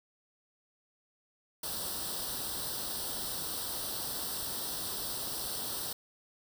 white noise with comb filter, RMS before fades -37 dBFS, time 1.63-5.93 s, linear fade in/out 5 ms, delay 0.22 ms, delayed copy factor +0.8, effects none

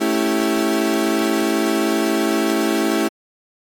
35% pulse chord, A dominant seventh, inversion none, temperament equal, 220 / 277.2 / 329.6 / 392 Hz, A3 / C#4 / E4 / G4, 0 / 0 / 0 / 0 cents, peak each -21 / -22 / -18 / -22 dBFS, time 0-3.09 s, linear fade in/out 20 ms, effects AAC 64 kbps

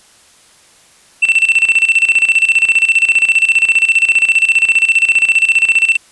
triangle tone with tremolo, 2684 Hz, E7, 31 cents sharp, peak -4 dBFS, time 1.22-5.97 s, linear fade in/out 10 ms, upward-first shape square, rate 15 Hz, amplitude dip 75%, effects white hiss -46 dBFS RMS until 6.11 s + resampled to 24000 Hz

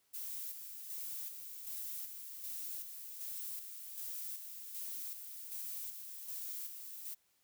violet noise with tremolo, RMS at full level -43 dBFS, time 0.13-7.15 s, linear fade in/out 20 ms, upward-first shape square, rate 1.3 Hz, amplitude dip 45%, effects white hiss -75 dBFS RMS until 7.43 s

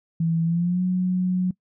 sine tone with pitch glide, 164.81 to 182.87 Hz, E3 to F#3, 0 to -20 cents, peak -19 dBFS, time 0.2-1.51 s, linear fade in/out 5 ms, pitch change +180 cents, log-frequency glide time 0.44-0.82 s, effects noise-tail reverb RT60 0.1 s tail -22 dB re dry

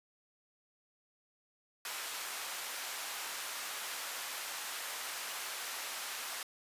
pink high-pass noise, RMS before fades -41 dBFS, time 1.85-6.43 s, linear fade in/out 2 ms, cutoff 1000 Hz, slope 12 dB/octave, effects resampled to 32000 Hz

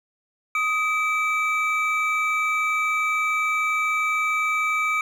triangle tone pair together, 1252 / 2315 Hz, D#6 / D7, +10 / -25 cents, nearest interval major seventh, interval 1065 cents, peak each -22 / -21 dBFS, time 0.55-5.01 s, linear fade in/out 2 ms, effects none

